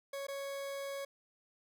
40% pulse tone with dropouts, 554.4 Hz, C#5, in tune, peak -38 dBFS, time 0.13-1.05 s, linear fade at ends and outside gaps 5 ms, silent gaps 0.269-0.283 s, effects none

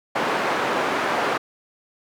white band-pass noise, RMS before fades -23 dBFS, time 0.15-1.38 s, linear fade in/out 10 ms, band 250 to 1300 Hz, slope 12 dB/octave, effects none

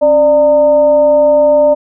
sine tone with frequency modulation, 593 Hz, D5, 17 cents sharp, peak -5 dBFS, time 0.01-1.75 s, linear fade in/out 20 ms, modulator 320 Hz, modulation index 0.39, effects none

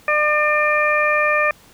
harmonic tone, 600 Hz, D5, 37 cents sharp, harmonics 1 / 2 / 3 / 4, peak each -20 / -20 / -20 / -20 dBFS, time 0.08-1.51 s, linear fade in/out 2 ms, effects pink hiss -49 dBFS RMS until 1.73 s

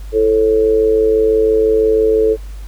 sine tone with amplitude modulation, 439.1 Hz, A4, 4 cents flat, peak -6 dBFS, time 0.12-2.37 s, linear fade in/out 50 ms, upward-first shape sine, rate 106 Hz, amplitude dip 70%, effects added 50 Hz sine -26 dBFS peak until 2.67 s + pink hiss -45 dBFS RMS until 2.67 s

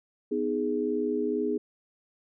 sine chord, G# minor, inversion first, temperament just, 249.2 / 311.5 / 415.3 Hz, B3 / D#4 / G#4, +16 / +2 / 0 cents, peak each -31 / -31 / -28 dBFS, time 0.31-1.58 s, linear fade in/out 10 ms, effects none

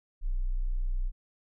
sine tone, 30.87 Hz, B0, in tune, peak -26 dBFS, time 0.21-1.12 s, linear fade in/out 50 ms, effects none

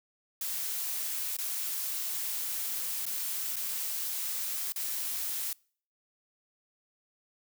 blue noise with dropouts, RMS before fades -34 dBFS, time 0.41-5.53 s, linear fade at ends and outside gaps 2 ms, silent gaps 1.368-1.386 / 3.055-3.064 / 3.559-3.565 / 4.722-4.76 s, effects noise-tail reverb RT60 0.5 s tail -26 dB re dry

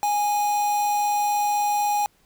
triangle tone with quantisation, 827 Hz, G#5, 8 cents flat, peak -18 dBFS, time 0.03-2.06 s, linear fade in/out 0 ms, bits 5, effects pink hiss -62 dBFS RMS until 2.25 s

